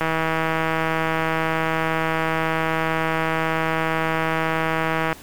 click train, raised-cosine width 0.5 ms, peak -7 dBFS, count 825, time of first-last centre 0.01-5.128 s, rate 161 Hz, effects pink hiss -43 dBFS RMS until 5.22 s

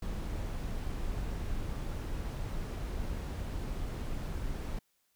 brown noise, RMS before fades -36 dBFS, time 0.02-4.79 s, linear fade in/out 5 ms, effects white hiss -75 dBFS RMS until 5.15 s

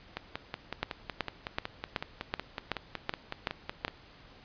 two click trains, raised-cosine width 0.3 ms, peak -13 / -18 dBFS, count 9 / 21, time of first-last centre 0.83-3.849 / 0.17-3.881 s, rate 2.65 / 5.39 Hz, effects pink hiss -55 dBFS RMS until 4.44 s + resampled to 11025 Hz

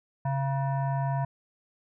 sine tone with frequency modulation, 137.2 Hz, C#3, 17 cents flat, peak -25 dBFS, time 0.25-1.25 s, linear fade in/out 5 ms, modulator 822 Hz, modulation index 0.76, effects none

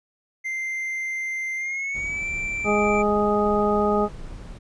triangle tone with pitch glide, 2087 to 2343 Hz, C7 to D7, -5 to -5 cents, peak -24 dBFS, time 0.44-3.03 s, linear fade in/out 20 ms, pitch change +200 cents, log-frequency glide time 1.56-2.27 s
brown noise, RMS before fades -37 dBFS, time 1.94-4.59 s, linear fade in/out 20 ms
harmonic tone, 207.7 Hz, G#3, in tune, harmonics 1 / 2 / 3 / 4 / 6, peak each -24 / -22 / -26 / -26 / -26 dBFS, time 2.64-4.09 s, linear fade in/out 50 ms
effects resampled to 22050 Hz

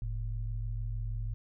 sine tone pair together, 43.65 / 110 Hz, F1 / A2, 0 / 0 cents, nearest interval octave + major third, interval 1600 cents, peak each -34 / -36 dBFS, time 0.02-1.34 s, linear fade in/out 0 ms, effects none

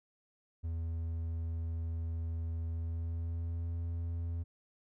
triangle tone with pitch glide, 82.41 to 84.29 Hz, E2 to E2, 0 to +39 cents, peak -32 dBFS, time 0.63-4.44 s, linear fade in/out 20 ms, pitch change +39 cents, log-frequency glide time 2.69-3.74 s, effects none

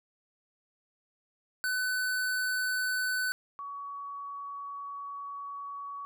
square / sine tone pair in turn, 1505 / 1127.5 Hz, F#6 / C#6, +29 / +29 cents, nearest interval perfect fourth, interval 500 cents, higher first, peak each -29 / -37 dBFS, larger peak first, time 1.64-3.32 / 3.59-6.05 s, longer second, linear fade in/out 0 ms, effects none

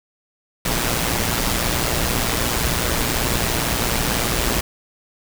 pink noise with amplitude modulation, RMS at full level -18 dBFS, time 0.65-4.61 s, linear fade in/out 5 ms, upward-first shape sine, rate 118 Hz, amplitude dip 60%, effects none

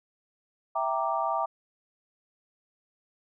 sine chord, E half-diminished seventh, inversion none, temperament equal, 659.3 / 784 / 932.3 / 1174.7 Hz, E5 / G5 / Bb5 / D6, 0 / 0 / 0 / 0 cents, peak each -31 dBFS, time 0.75-1.46 s, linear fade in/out 10 ms, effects none

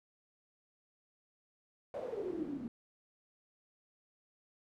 pink noise with band-pass filter sweep, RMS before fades -40 dBFS, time 1.94-2.68 s, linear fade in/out 2 ms, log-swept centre 580 to 230 Hz, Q 9.9, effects none

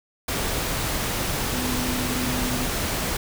sine tone in noise, 250 Hz, B3, 21 cents sharp, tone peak -28 dBFS, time 1.53-2.66 s, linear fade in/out 5 ms, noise pink, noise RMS -26 dBFS, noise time 0.28-3.17 s, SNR -5 dB, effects none

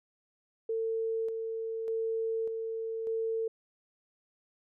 sine tone with tremolo, 450 Hz, A4, 39 cents sharp, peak -29 dBFS, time 0.69-3.48 s, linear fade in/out 5 ms, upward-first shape square, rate 0.84 Hz, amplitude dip 35%, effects none

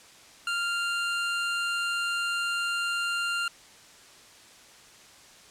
25% pulse tone, 1394 Hz, F6, 4 cents flat, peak -23 dBFS, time 0.47-3.48 s, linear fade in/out 2 ms, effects white hiss -52 dBFS RMS until 5.5 s + low-pass 8000 Hz 12 dB/octave

